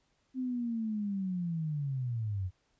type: linear sweep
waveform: sine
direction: down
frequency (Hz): 261.6 to 88.3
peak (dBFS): -31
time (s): 0.34-2.51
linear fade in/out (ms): 50
effects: pink hiss -74 dBFS RMS until 2.79 s + resampled to 16000 Hz